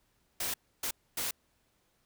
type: noise bursts at uneven times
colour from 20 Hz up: white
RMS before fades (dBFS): -34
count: 3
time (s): 0.4-0.54 / 0.83-0.91 / 1.17-1.31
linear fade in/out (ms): 5
effects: pink hiss -73 dBFS RMS until 2.05 s